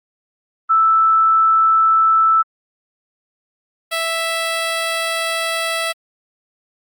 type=tone pair in turn; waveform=sine / 10% pulse; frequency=1318.5 / 659.2 Hz; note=E6 / E5; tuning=0 / 0 cents; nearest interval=octave; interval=1200 cents; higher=first; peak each=-10 dBFS; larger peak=neither; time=0.69-2.43 / 3.91-5.93 s; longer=second; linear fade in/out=20 ms; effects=Opus 24 kbps